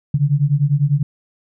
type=beating tone pair; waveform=sine; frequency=138.59 / 148.59 Hz; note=C#3 / D3; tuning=0 / +21 cents; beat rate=10 Hz; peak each=-16 dBFS; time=0.14-1.03 s; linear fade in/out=5 ms; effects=none